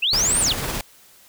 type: linear two-way sweep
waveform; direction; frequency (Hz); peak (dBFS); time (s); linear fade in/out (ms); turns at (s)
sine; up then down; 2489 to 9397 to 2489; -17; 0.02-0.53; 10; 0.4
type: noise with tremolo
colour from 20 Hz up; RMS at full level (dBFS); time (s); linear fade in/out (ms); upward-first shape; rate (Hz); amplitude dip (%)
pink; -25; 0.13-0.81; 2; triangle; 18; 35
effects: white hiss -51 dBFS RMS until 1.28 s